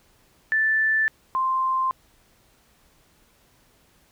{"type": "tone pair in turn", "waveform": "sine", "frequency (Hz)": [1760, 1046.5], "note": ["A6", "C6"], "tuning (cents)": [0, 0], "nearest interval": "major sixth", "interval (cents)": 900, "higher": "first", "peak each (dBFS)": [-18, -20], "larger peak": "first", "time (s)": [[0.52, 1.08], [1.35, 1.91]], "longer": "neither", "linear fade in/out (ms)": 0, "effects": ["pink hiss -60 dBFS RMS until 4.11 s"]}